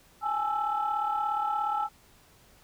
sine tone cluster, 821 / 858 / 1323 Hz, G#5 / A5 / E6, -20 / -44 / +6 cents, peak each -30 dBFS, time 0.21-1.89 s, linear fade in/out 50 ms, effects tanh soft clip ceiling -19 dBFS + pink hiss -59 dBFS RMS until 2.63 s

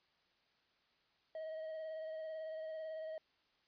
triangle tone with vibrato, 634 Hz, D#5, 32 cents sharp, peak -40 dBFS, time 1.35-3.18 s, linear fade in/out 2 ms, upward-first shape sine, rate 18 Hz, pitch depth 22 cents each way, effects white hiss -75 dBFS RMS until 3.67 s + resampled to 11025 Hz

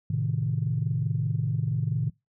sine chord, A diminished, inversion none, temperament equal, 110 / 130.81 / 155.56 Hz, A2 / C3 / Eb3, 0 / 0 / 0 cents, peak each -28 dBFS, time 0.1-2.1 s, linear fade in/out 5 ms, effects noise-tail reverb RT60 0.2 s tail -23 dB re dry + tanh soft clip ceiling -15 dBFS

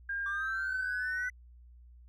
sine tone with pitch glide, 1607 to 1499.4 Hz, G6 to F#6, +43 to +23 cents, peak -32 dBFS, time 0.09-1.29 s, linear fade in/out 5 ms, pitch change -120 cents, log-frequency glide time 0.24-0.92 s
triangle exponential sweep, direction up, 1159 to 2002 Hz, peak -37 dBFS, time 0.26-1.3 s, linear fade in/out 2 ms
effects added 60 Hz sine -52 dBFS peak until 2.08 s

